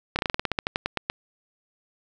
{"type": "slowing click train", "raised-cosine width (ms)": 0.3, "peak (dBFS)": -8, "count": 15, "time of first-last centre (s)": [0.16, 1.099], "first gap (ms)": 29, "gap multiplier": 1.12, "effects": []}